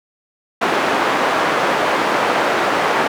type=band-pass noise; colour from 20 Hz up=white; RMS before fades=-17 dBFS; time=0.61-3.08 s; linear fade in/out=10 ms; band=280 to 1300 Hz; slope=12 dB/octave; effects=none